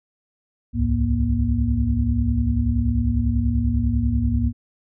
sine tone cluster, 64.2 / 74.4 / 105.9 / 237.8 Hz, C2 / D2 / G#2 / A#3, -32 / +23 / +34 / +35 cents, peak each -23 dBFS, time 0.73-4.53 s, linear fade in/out 50 ms, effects none

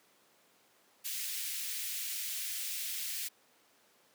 white high-pass noise, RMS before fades -38 dBFS, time 1.04-3.29 s, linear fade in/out 20 ms, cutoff 2000 Hz, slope 24 dB/octave, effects pink hiss -66 dBFS RMS until 4.14 s + high-pass 300 Hz 12 dB/octave

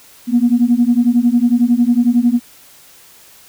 sine beating tone pair, 234.9 / 245.9 Hz, A#3 / B3, +13 / -7 cents, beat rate 11 Hz, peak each -12 dBFS, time 0.27-2.4 s, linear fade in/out 50 ms, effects tanh soft clip ceiling -2 dBFS + white hiss -44 dBFS RMS until 3.48 s

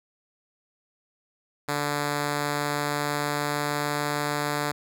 5% pulse tone with pitch glide, 145.9 to 146.83 Hz, D3 to D3, -11 to 0 cents, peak -14 dBFS, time 1.68-4.72 s, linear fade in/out 10 ms, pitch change +11 cents, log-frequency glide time 2.21-4.28 s, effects none

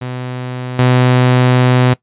sawtooth tone with level steps, 125.9 Hz, B2, 34 cents sharp, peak -17 / -4 dBFS, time 0.01-1.94 s, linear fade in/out 10 ms, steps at 0.79 s, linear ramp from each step 2 ms, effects noise-tail reverb RT60 0.1 s tail -19 dB re dry + resampled to 8000 Hz

